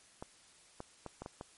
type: clicks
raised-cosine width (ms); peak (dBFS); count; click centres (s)
1; -28; 6; 0.225 / 0.804 / 1.063 / 1.22 / 1.261 / 1.411
effects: white hiss -62 dBFS RMS until 1.57 s + MP3 48 kbps